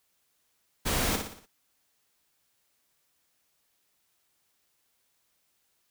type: noise with echo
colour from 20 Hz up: pink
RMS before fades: -28 dBFS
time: 0.85-1.17 s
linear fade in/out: 20 ms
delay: 59 ms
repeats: 5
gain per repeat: -6 dB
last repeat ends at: 1.465 s
effects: white hiss -73 dBFS RMS until 5.9 s